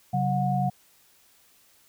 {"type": "tone cluster", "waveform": "sine", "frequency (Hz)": [135.8, 186.8, 727], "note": ["C#3", "F#3", "F#5"], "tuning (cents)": [-35, 17, -31], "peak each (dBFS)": [-26, -28, -26], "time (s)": [0.13, 0.7], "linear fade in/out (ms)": 10, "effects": ["white hiss -60 dBFS RMS until 1.88 s"]}